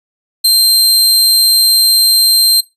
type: tone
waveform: sawtooth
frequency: 4153 Hz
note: C8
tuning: 14 cents flat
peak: -3 dBFS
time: 0.44-2.61 s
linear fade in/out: 10 ms
effects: noise-tail reverb RT60 0.2 s tail -19 dB re dry + resampled to 32000 Hz